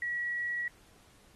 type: tone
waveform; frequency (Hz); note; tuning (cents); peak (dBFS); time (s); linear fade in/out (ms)
sine; 1924; B6; -46; -31; 0.02-0.68; 2
effects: pink hiss -62 dBFS RMS until 1.35 s + AAC 32 kbps